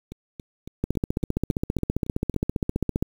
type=two click trains; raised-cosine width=3 ms; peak=-10 / -24 dBFS; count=34 / 9; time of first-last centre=0.84-3.025 / 0.12-2.342 s; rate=15.1 / 3.6 Hz; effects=7-bit